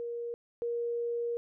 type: tone pair in turn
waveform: sine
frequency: 472.1 / 472.1 Hz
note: A#4 / A#4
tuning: +22 / +22 cents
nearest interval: unison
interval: 0 cents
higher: neither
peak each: -34 / -30 dBFS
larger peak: second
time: 0-0.34 / 0.62-1.37 s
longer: second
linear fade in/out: 0 ms
effects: none